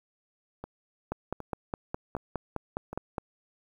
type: two click trains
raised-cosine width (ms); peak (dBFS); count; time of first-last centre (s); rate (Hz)
1; -17 / -24; 11 / 4; 1.12-3.182 / 0.64-2.93; 4.85 / 1.31
effects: 9-bit